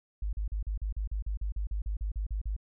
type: tone bursts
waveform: sine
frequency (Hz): 50.9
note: G#1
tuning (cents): -34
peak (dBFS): -29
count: 16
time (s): 0.22-2.565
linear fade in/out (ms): 5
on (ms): 110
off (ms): 39
effects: none